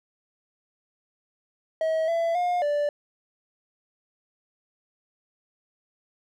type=tone with pitch steps; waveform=triangle; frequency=640 / 669 / 712 / 585 Hz; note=D#5 / E5 / F5 / D5; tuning=+49 / +25 / +33 / -7 cents; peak=-20 dBFS; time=1.81-2.89 s; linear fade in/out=2 ms; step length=270 ms; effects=none